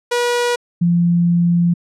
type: tone pair in turn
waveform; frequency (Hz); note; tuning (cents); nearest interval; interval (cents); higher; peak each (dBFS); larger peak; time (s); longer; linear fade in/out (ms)
sawtooth / sine; 483.3 / 172.51; B4 / F3; -38 / -21; octave + tritone; 1783; first; -11; neither; 0.11-0.56 / 0.81-1.74; second; 10
effects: low-pass 9000 Hz 12 dB/octave